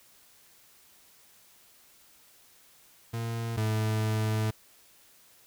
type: tone pair in turn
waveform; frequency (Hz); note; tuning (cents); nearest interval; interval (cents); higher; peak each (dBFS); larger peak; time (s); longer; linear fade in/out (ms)
40% pulse; 115.2 / 108.77; A#2 / A2; -20 / -19; minor second; 99; first; -30 / -25; second; 3.13-3.57 / 3.57-4.51; second; 10
effects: white hiss -59 dBFS RMS until 5.46 s